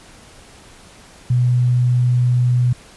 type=tone; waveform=sine; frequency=123.47 Hz; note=B2; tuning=in tune; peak=-12 dBFS; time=1.3-2.73 s; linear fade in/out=5 ms; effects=pink hiss -44 dBFS RMS until 2.96 s + resampled to 24000 Hz